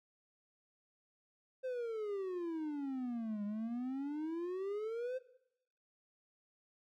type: exponential two-way sweep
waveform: triangle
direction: down then up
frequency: 524 to 202.9 to 524 Hz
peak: -35 dBFS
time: 1.63-5.19 s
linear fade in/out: 20 ms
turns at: 3.44 s
effects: noise-tail reverb RT60 0.8 s tail -18 dB re dry